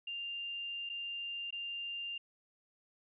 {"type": "tone with dropouts", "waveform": "sine", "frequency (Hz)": 2794, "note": "F7", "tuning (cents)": 0, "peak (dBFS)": -38, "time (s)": [0.07, 2.18], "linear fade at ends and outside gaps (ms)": 5, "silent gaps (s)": [[0.892, 0.897], [1.507, 1.525]], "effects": []}